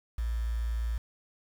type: tone with quantisation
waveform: sine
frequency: 57.2 Hz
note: A#1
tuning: 32 cents flat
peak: -28 dBFS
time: 0.18-0.98 s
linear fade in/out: 5 ms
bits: 8
effects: none